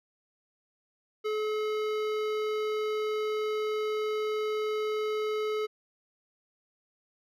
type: tone with hard clipping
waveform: sine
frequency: 428.4 Hz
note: A4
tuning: 46 cents flat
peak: -30 dBFS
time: 1.24-5.67 s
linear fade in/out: 20 ms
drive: 16 dB
effects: none